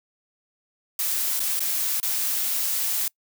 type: noise with dropouts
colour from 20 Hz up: blue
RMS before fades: -25 dBFS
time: 0.99-3.08 s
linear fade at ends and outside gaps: 2 ms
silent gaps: 1.395-1.401 / 1.594-1.604 / 2.001-2.029 s
effects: noise-tail reverb RT60 0.1 s tail -26 dB re dry